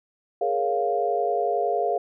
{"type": "chord", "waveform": "sine", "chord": "Bb minor seventh", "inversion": "third", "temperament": "equal", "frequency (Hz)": [415.3, 466.2, 554.4, 698.5], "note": ["Ab4", "Bb4", "Db5", "F5"], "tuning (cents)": [0, 0, 0, 0], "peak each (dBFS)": [-27, -28, -30, -24], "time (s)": [0.41, 1.98], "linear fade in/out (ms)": 5, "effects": []}